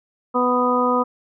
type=harmonic tone; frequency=248.2 Hz; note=B3; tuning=9 cents sharp; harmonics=1 / 2 / 3 / 4 / 5; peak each=-22 / -21 / -28 / -22 / -21 dBFS; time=0.34-1.04 s; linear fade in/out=20 ms; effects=none